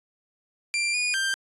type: tone with pitch steps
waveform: sawtooth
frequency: 2370 / 2452 / 1576 Hz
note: D7 / D#7 / G6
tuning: +15 / -26 / +9 cents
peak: -20 dBFS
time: 0.74-1.34 s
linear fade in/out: 0 ms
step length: 200 ms
effects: resampled to 24000 Hz